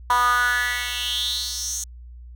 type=tone with high-pass filter sweep; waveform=10% pulse; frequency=244.8 Hz; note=B3; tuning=15 cents flat; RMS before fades=-23 dBFS; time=0.1-1.84 s; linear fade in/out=2 ms; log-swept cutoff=1000 to 6900 Hz; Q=5.3; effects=added 60 Hz sine -38 dBFS peak until 2.35 s